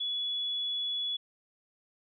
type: tone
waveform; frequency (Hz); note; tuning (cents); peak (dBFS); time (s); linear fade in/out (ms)
sine; 3400; G#7; +40; -30; 0-1.17; 10
effects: none